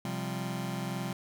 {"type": "chord", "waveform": "sawtooth", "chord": "C suspended fourth", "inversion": "none", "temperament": "just", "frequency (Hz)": [130.81, 174.42, 196.22], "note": ["C3", "F3", "G3"], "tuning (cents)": [0, -2, 2], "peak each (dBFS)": -33, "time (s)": [0.05, 1.13], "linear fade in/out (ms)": 2, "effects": []}